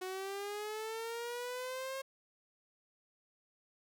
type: linear sweep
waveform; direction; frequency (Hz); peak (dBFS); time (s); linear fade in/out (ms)
sawtooth; up; 368 to 540; -35; 0.01-2.02; 10
effects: none